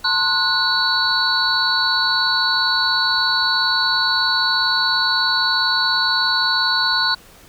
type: tone cluster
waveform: sine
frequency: 896 / 1053 / 1463 / 3962 / 4418 Hz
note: A5 / C6 / F#6 / B7 / C#8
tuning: +31 / +11 / -20 / +5 / -7 cents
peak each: -27 / -24 / -20 / -21 / -20 dBFS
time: 0.04-7.15 s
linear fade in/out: 10 ms
effects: pink hiss -46 dBFS RMS until 7.48 s